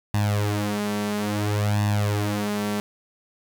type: tone with flanger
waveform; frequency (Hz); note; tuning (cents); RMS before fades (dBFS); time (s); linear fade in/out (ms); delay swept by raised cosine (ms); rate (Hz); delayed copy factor
sawtooth; 103.83; G#2; 0; -24; 0.14-2.8; 0; 1.1 to 5.2; 0.59; +0.85
effects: none